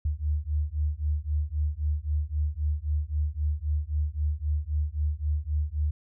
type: beating tone pair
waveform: sine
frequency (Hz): 73.42 / 77.22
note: D2 / D#2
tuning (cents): 0 / -13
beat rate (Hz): 3.8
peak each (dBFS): -28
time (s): 0.05-5.91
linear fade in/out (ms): 5
effects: none